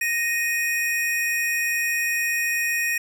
square tone pair together, 1864.7 / 2487 Hz, A#6 / D#7, 0 / -1 cents, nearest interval perfect fourth, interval 499 cents, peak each -25 dBFS, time 0.01-2.98 s, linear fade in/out 5 ms, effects none

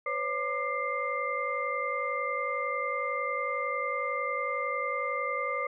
sine tone cluster, 506 / 557 / 1196 / 2094 Hz, B4 / C#5 / D6 / C7, +42 / +8 / +31 / +1 cents, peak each -36 / -36 / -32 / -34 dBFS, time 0.06-5.67 s, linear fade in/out 5 ms, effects none

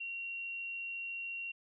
sine tone, 2747 Hz, F7, 29 cents flat, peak -38 dBFS, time 0-1.52 s, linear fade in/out 10 ms, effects none

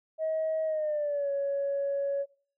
sine tone with pitch glide, 635 to 559.2 Hz, D#5 to C#5, +35 to +15 cents, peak -26 dBFS, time 0.18-2.26 s, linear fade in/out 50 ms, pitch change -220 cents, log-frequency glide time 0.65-1.3 s, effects noise-tail reverb RT60 0.5 s tail -21 dB re dry + tanh soft clip ceiling -23 dBFS

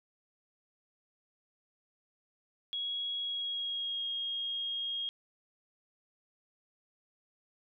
sine tone with pitch glide, 3322 to 3259 Hz, G#7 to G#7, 0 to -33 cents, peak -33 dBFS, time 2.73-5.09 s, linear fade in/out 0 ms, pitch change -33 cents, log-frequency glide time 3.19-4.06 s, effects none

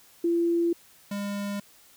sine / square tone pair in turn, 340 / 202.2 Hz, F4 / G#3, -46 / -46 cents, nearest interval major sixth, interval 900 cents, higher first, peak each -21 / -30 dBFS, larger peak first, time 0.24-0.73 / 1.11-1.6 s, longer neither, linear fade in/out 5 ms, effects white hiss -56 dBFS RMS until 1.96 s

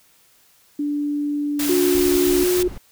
sine tone with pitch glide, 291.8 to 290 Hz, D4 to D4, -11 to -22 cents, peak -20 dBFS, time 0.79-2.44 s, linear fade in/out 5 ms, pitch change -11 cents, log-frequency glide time 1.52-1.71 s
white noise, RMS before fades -26 dBFS, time 1.59-2.63 s, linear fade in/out 5 ms
sine tone, 360 Hz, F#4, 47 cents flat, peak -16 dBFS, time 1.69-2.68 s, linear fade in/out 5 ms
brown noise bursts, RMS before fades -34 dBFS, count 3, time 1.95-2.78 s, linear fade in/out 2 ms, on 220 ms, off 85 ms
effects white hiss -56 dBFS RMS until 2.91 s

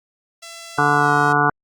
5% pulse tone with pitch glide, 671 to 636.3 Hz, E5 to D#5, +31 to +39 cents, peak -23 dBFS, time 0.42-1.33 s, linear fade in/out 10 ms, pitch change -92 cents, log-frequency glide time 0.94-1.12 s
harmonic tone, 145.8 Hz, D3, 12 cents flat, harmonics 1 / 2 / 3 / 5 / 6 / 7 / 8 / 9 / 10, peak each -24 / -25 / -24 / -21 / -23 / -23 / -21 / -25 / -19 dBFS, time 0.78-1.5 s, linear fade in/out 5 ms
effects Opus 48 kbps

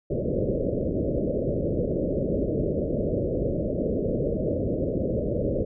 white low-pass noise, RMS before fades -26 dBFS, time 0.1-5.65 s, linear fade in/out 10 ms, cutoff 600 Hz, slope 96 dB/octave, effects none

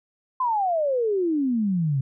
sine exponential sweep, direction down, 1046.5 to 129.7 Hz, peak -20 dBFS, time 0.4-2.01 s, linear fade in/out 5 ms, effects none

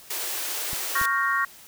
white high-pass noise, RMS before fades -30 dBFS, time 0.1-1.06 s, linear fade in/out 5 ms, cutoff 300 Hz, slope 96 dB/octave
clicks, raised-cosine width 5 ms, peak -25 dBFS, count 2, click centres 0.732 / 1.014 s
sine chord, G half-diminished seventh, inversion second, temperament equal, 1108.7 / 1396.9 / 1568 / 1864.7 Hz, Db6 / F6 / G6 / Bb6, 0 / 0 / 0 / 0 cents, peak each -25 / -28 / -31 / -25 dBFS, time 0.95-1.45 s, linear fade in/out 5 ms
effects white hiss -48 dBFS RMS until 1.67 s

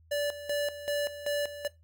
square tone with tremolo, 581 Hz, D5, 19 cents flat, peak -28 dBFS, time 0.11-1.68 s, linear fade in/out 10 ms, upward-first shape square, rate 2.6 Hz, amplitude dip 75%, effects noise-tail reverb RT60 0.2 s tail -17 dB re dry + added 81 Hz sine -57 dBFS peak until 1.83 s

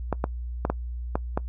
clicks, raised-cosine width 1 ms, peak -10 dBFS, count 6, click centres 0.127 / 0.241 / 0.651 / 0.7 / 1.155 / 1.375 s, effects noise-tail reverb RT60 0.1 s tail -23 dB re dry + added 60 Hz sine -30 dBFS peak until 1.48 s

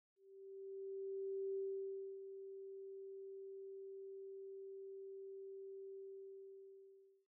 sine tone with ADSR envelope, 388.8 Hz, G4, 14 cents flat, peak -39 dBFS, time 0.16-7.27 s, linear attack 1400 ms, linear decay 630 ms, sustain -10 dB, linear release 1300 ms, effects none

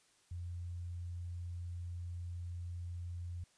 sine tone, 87.31 Hz, F2, in tune, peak -40 dBFS, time 0.31-3.44 s, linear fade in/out 5 ms, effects white hiss -70 dBFS RMS until 3.57 s + resampled to 22050 Hz

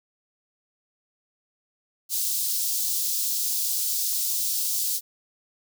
white high-pass noise, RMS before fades -26 dBFS, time 2.09-5.01 s, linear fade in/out 50 ms, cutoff 4200 Hz, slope 24 dB/octave, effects none

